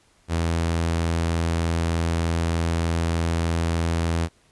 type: tone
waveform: sawtooth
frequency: 83.3 Hz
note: E2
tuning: 19 cents sharp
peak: -17 dBFS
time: 0.28-4.29 s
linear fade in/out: 50 ms
effects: pink hiss -60 dBFS RMS until 4.51 s + resampled to 24000 Hz